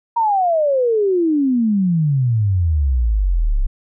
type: exponential sweep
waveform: sine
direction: down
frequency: 950 to 31.59 Hz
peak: -13 dBFS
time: 0.16-3.67 s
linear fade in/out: 10 ms
effects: none